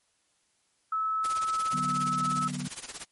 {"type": "tone", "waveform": "sine", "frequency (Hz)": 1300, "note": "E6", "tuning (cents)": -24, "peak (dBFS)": -26, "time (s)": [0.92, 2.48], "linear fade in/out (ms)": 5}
{"type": "noise with tremolo", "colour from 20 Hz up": "white", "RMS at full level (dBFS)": -36, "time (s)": [1.24, 3.05], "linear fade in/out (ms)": 2, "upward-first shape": "sine", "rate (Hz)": 17, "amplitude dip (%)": 85}
{"type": "chord", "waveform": "sine", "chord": "B minor", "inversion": "first", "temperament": "equal", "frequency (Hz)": [146.83, 185, 246.9], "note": ["D3", "F#3", "B3"], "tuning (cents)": [0, 0, 0], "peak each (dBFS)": -36, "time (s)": [1.73, 2.68], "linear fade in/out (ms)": 5}
{"effects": ["white hiss -71 dBFS RMS until 3.11 s", "MP3 48 kbps"]}